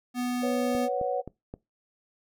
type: tone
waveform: square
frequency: 246.9 Hz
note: B3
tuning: in tune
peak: -28 dBFS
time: 0.14-0.89 s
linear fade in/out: 50 ms
type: chord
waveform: sine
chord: B suspended second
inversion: none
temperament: equal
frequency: 493.9 / 554.4 / 740 Hz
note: B4 / C#5 / F#5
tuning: 0 / 0 / 0 cents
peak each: -30 dBFS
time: 0.42-1.22 s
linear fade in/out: 20 ms
type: click train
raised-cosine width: 2 ms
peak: -24 dBFS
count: 4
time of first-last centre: 0.75-1.539 s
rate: 3.8 Hz
effects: noise-tail reverb RT60 0.2 s tail -21 dB re dry